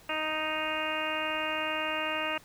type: harmonic tone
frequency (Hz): 311.1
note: D#4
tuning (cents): 0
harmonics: 1 / 2 / 3 / 4 / 5 / 6 / 7 / 8 / 9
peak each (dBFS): -41 / -36 / -38 / -37 / -39 / -40 / -41 / -37 / -36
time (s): 0.09-2.38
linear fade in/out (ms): 5
effects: pink hiss -56 dBFS RMS until 2.44 s